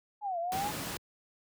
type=linear two-way sweep; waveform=sine; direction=down then up; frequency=857 to 665 to 857 Hz; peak=-31 dBFS; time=0.21-0.72 s; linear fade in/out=50 ms; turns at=0.39 s
type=noise; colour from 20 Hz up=pink; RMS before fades=-37 dBFS; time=0.52-0.97 s; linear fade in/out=0 ms
effects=high-pass 100 Hz 12 dB/octave